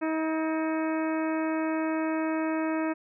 harmonic tone with a mistuned harmonic, 317.8 Hz, D#4, 37 cents sharp, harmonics 1 / 2 / 3 / 4 / 5 / 6 / 7 / 8, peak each -27 / -33 / -37 / -39 / -41 / -43 / -44 / -45 dBFS, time 0.01-2.94 s, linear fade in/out 20 ms, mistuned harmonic 6, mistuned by -49 cents, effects none

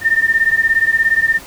sine beating tone pair, 1800 / 1817 Hz, A6 / A#6, +39 / -45 cents, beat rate 17 Hz, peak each -14 dBFS, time 0.01-1.4 s, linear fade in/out 50 ms, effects pink hiss -36 dBFS RMS until 1.46 s

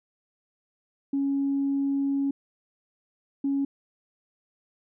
sine tone bursts at uneven times, 277.2 Hz, C#4, in tune, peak -22 dBFS, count 2, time 1.13-2.31 / 3.44-3.65 s, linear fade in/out 5 ms, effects tanh soft clip ceiling -18 dBFS

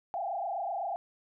sine tone with frequency modulation, 740 Hz, F#5, in tune, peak -31 dBFS, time 0.14-0.96 s, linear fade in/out 0 ms, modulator 27.9 Hz, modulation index 2.7, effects none

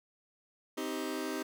sawtooth chord, C minor, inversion none, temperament just, 261.6 / 314 / 392.4 Hz, C4 / Eb4 / G4, 0 / +16 / +2 cents, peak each -35 / -34 / -35 dBFS, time 0.77-1.43 s, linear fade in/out 10 ms, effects none

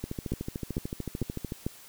two click trains, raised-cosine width 3 ms, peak -16 / -20 dBFS, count 4 / 21, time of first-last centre 0.32-1.665 / 0.04-1.521 s, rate 2.23 / 13.5 Hz, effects white hiss -51 dBFS RMS until 1.88 s

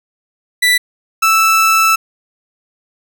30% pulse tone pair in turn, 1975.5 / 1318.5 Hz, B6 / E6, 0 / 0 cents, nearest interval perfect fifth, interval 700 cents, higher first, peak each -6 dBFS, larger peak neither, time 0.62-0.78 / 1.22-1.96 s, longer second, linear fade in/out 10 ms, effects none

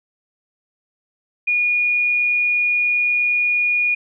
sine tone, 2443 Hz, D#7, 32 cents flat, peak -15 dBFS, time 1.47-3.95 s, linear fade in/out 10 ms, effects none

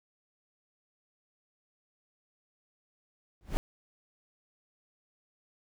brown noise with exponential growth, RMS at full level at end -25 dBFS, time 3.41-3.57 s, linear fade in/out 0 ms, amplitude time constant 33 ms, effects none

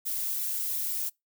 violet noise with flanger, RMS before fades -31 dBFS, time 0.05-1.1 s, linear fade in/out 20 ms, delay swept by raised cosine 0.64 to 3.14 ms, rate 2.8 Hz, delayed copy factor -0.5, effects noise-tail reverb RT60 0.2 s tail -26 dB re dry

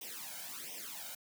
white noise with flanger, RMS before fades -45 dBFS, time 0.01-1.15 s, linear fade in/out 5 ms, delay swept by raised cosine 0.34 to 1.34 ms, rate 1.4 Hz, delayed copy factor +0.85, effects high-pass 200 Hz 12 dB/octave

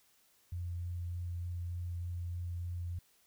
sine tone with vibrato, 87.31 Hz, F2, in tune, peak -36 dBFS, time 0.52-2.99 s, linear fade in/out 5 ms, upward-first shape sine, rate 3.3 Hz, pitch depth 11 cents each way, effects white hiss -69 dBFS RMS until 3.26 s

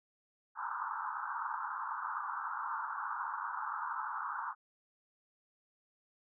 pink band-pass noise, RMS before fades -39 dBFS, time 0.55-4.55 s, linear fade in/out 50 ms, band 860 to 1500 Hz, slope 96 dB/octave, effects none

